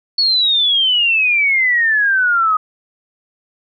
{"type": "exponential sweep", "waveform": "sine", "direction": "down", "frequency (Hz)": [4435, 1244.5], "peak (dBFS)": -11, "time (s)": [0.18, 2.57], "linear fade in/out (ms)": 5, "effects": []}